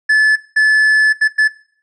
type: tone bursts at uneven times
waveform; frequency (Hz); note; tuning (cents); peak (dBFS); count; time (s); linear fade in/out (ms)
triangle; 1731; A6; -29; -6; 4; 0.09-0.36 / 0.56-1.13 / 1.21-1.28 / 1.38-1.48; 10
effects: noise-tail reverb RT60 0.5 s tail -17 dB re dry + resampled to 24000 Hz